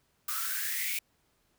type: noise with high-pass filter sweep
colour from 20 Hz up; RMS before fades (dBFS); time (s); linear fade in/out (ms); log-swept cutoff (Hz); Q
blue; -33; 0.28-0.99; 5; 1200 to 2400; 9.3
effects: pink hiss -72 dBFS RMS until 1.58 s